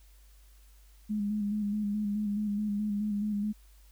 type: tone with vibrato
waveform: sine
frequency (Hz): 207.7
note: G#3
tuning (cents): 0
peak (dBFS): -28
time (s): 1.09-3.53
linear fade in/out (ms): 20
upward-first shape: square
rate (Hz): 4.7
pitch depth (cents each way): 32
effects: added 50 Hz sine -54 dBFS peak until 3.91 s + white hiss -65 dBFS RMS until 3.91 s